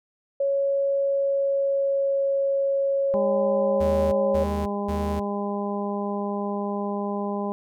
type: tone with pitch glide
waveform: sine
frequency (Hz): 554.4 to 550.9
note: C#5 to C#5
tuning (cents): 0 to -11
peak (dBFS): -20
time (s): 0.4-4.44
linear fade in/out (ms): 5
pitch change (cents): -11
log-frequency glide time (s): 1.01-2.28
type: harmonic tone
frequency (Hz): 202.8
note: G#3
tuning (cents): -41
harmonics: 1 / 2 / 3 / 4 / 5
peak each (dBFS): -28 / -31 / -33 / -34 / -35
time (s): 3.14-7.52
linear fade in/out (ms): 0
type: tone bursts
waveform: 45% pulse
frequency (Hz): 77.5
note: D#2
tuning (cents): -6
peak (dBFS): -28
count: 3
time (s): 3.8-5.2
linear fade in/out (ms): 10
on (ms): 320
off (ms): 220
effects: none